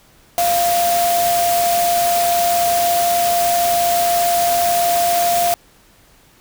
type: tone in noise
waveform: sine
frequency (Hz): 695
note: F5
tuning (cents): -9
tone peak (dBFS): -14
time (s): 0.38-5.54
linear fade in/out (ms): 0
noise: white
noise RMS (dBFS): -22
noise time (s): 0.38-5.54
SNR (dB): +5
effects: pink hiss -51 dBFS RMS until 6.4 s